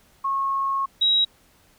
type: tone pair in turn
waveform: sine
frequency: 1091 / 3840 Hz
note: C#6 / B7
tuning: -28 / -49 cents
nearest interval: octave + minor seventh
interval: 2179 cents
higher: second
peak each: -21 / -16 dBFS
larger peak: second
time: 0.24-0.86 / 1.01-1.25 s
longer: first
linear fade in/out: 10 ms
effects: pink hiss -58 dBFS RMS until 1.78 s